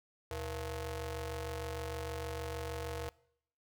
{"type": "ring-modulated tone", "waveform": "sawtooth", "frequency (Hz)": 199.5, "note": "G3", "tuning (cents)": 31, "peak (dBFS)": -31, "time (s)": [0.31, 3.09], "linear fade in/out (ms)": 0, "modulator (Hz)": 276, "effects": ["noise-tail reverb RT60 0.7 s tail -23 dB re dry"]}